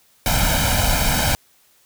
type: noise with comb filter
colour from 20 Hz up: pink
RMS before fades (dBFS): -18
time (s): 0.26-1.35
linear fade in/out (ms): 0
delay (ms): 1.3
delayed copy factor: +1
effects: white hiss -57 dBFS RMS until 1.85 s